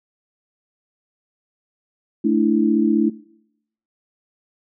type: chord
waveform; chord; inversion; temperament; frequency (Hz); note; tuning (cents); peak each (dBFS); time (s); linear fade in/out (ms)
sine; A suspended fourth; none; equal; 220 / 293.7 / 329.6; A3 / D4 / E4; 0 / 0 / 0; -19; 2.24-3.1; 10
effects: noise-tail reverb RT60 0.8 s tail -22 dB re dry